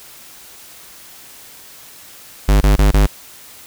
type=tone bursts; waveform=square; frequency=50.4 Hz; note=G1; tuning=49 cents sharp; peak=-9 dBFS; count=4; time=2.48-3.066 s; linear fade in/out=10 ms; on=130 ms; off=22 ms; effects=white hiss -40 dBFS RMS until 3.66 s